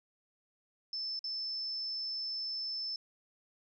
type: tone with dropouts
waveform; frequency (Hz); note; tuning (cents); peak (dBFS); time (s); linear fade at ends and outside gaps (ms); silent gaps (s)
sine; 5274; E8; 0; -35; 0.93-2.96; 2; 1.192-1.241
effects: none